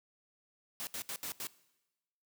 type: noise bursts at uneven times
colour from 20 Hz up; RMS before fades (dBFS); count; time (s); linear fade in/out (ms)
white; -40; 5; 0.8-0.87 / 0.94-1.02 / 1.09-1.16 / 1.23-1.32 / 1.4-1.47; 0
effects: noise-tail reverb RT60 1.0 s tail -20 dB re dry + high-pass 100 Hz 12 dB/octave